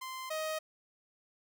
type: tone pair in turn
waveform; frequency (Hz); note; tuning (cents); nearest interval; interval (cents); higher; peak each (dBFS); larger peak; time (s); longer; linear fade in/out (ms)
sawtooth; 1040 / 627.2; C6 / D#5; -11 / +14; major sixth; 875; first; -36 / -30; second; 0.01-0.3 / 0.3-0.59; neither; 10
effects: none